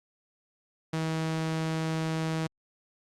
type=tone; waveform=sawtooth; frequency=160.3 Hz; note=E3; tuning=48 cents flat; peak=-24 dBFS; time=0.93-2.47 s; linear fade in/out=5 ms; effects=low-pass 8000 Hz 12 dB/octave + Opus 48 kbps